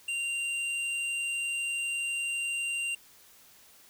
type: tone pair together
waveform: sine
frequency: 2776 / 8296 Hz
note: F7 / C9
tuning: -11 / -16 cents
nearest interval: octave + perfect fifth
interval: 1895 cents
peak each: -29 / -37 dBFS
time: 0.08-2.95 s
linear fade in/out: 5 ms
effects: tanh soft clip ceiling -24 dBFS + white hiss -57 dBFS RMS until 3.89 s